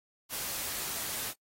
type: noise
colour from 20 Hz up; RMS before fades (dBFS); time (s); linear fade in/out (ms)
white; -36; 0.29-1.34; 50
effects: noise-tail reverb RT60 0.1 s tail -23 dB re dry + AAC 48 kbps